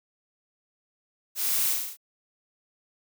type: noise with echo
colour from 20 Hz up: blue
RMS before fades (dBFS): -29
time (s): 1.35-1.75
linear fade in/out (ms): 50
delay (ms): 37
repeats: 6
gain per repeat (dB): -2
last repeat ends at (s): 1.972
effects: none